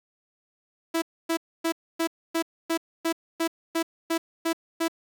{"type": "tone bursts", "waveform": "sawtooth", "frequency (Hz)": 329.6, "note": "E4", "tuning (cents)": 0, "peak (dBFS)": -19, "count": 12, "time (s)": [0.94, 4.882], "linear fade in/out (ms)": 10, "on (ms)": 81, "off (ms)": 270, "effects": ["9-bit"]}